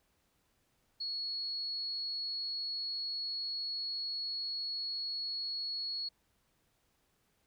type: tone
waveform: sine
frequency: 4351 Hz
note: C#8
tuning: 33 cents flat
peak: -35 dBFS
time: 1-6.09 s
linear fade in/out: 10 ms
effects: pink hiss -75 dBFS RMS until 7.46 s